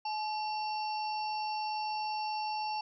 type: harmonic tone with a mistuned harmonic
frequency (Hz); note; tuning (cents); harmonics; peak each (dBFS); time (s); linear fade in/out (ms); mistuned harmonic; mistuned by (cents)
907; A#5; -48; 1 / 3 / 5 / 6; -33 / -44 / -45 / -45; 0.05-2.81; 5; 1; -99
effects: none